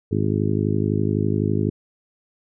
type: harmonic tone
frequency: 51.91 Hz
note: G#1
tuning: in tune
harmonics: 2 / 3 / 4 / 5 / 6 / 7 / 8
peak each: -23 / -25 / -26 / -27 / -28 / -28 / -29 dBFS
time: 0.11-1.7 s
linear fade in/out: 10 ms
effects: none